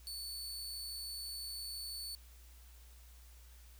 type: tone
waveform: sawtooth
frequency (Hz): 4467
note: C#8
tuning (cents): +12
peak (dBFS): -39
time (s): 0.07-2.15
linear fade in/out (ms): 0
effects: added 60 Hz sine -55 dBFS peak until 3.79 s + white hiss -64 dBFS RMS until 3.79 s